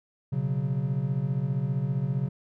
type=chord; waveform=triangle; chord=B suspended second; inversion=none; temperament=equal; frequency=123.47 / 138.59 / 185 Hz; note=B2 / C#3 / F#3; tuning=0 / 0 / 0 cents; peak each=-29 / -25 / -31 dBFS; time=0.32-2.29 s; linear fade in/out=10 ms; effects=none